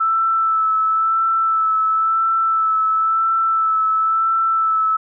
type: tone with vibrato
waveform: sine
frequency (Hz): 1318.5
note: E6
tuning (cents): 0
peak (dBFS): -14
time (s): 0-4.97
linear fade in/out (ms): 10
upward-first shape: sine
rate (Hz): 0.97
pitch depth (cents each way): 20
effects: none